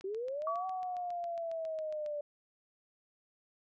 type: click train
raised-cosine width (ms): 0.2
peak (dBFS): -37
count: 16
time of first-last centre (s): 0.01-2.062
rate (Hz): 7.31
type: linear two-way sweep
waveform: sine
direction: up then down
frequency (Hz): 370 to 754 to 583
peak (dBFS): -35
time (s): 0.04-2.21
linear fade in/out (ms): 5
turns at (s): 0.66
type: tone with exponential decay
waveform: sine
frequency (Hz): 1138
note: C#6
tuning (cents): +45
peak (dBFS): -31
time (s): 0.47-1.12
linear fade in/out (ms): 2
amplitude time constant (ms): 140
effects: none